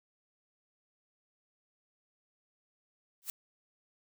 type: noise with exponential growth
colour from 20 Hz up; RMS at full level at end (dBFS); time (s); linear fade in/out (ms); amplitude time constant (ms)
blue; -33; 3.22-3.3; 0; 17
effects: none